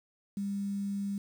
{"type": "tone with quantisation", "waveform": "sine", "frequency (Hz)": 200, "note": "G3", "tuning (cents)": 35, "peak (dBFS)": -31, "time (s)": [0.37, 1.18], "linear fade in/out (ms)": 2, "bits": 9, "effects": []}